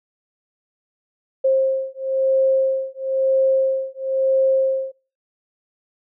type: beating tone pair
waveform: sine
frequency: 531 / 532 Hz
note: C5 / C5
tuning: +25 / +29 cents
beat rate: 1 Hz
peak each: -19 dBFS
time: 1.44-4.92 s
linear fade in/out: 10 ms
effects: noise-tail reverb RT60 0.4 s tail -25 dB re dry